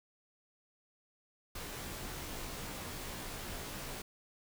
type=noise with comb filter; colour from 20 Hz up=pink; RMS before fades=-43 dBFS; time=1.55-4.02 s; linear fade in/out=5 ms; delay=18 ms; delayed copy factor=-0.8; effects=none